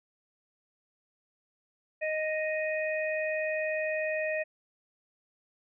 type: harmonic tone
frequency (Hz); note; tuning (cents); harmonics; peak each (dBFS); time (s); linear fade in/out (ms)
622.3; D#5; 0; 1 / 3 / 4; -30 / -35 / -36; 2.01-4.44; 20
effects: none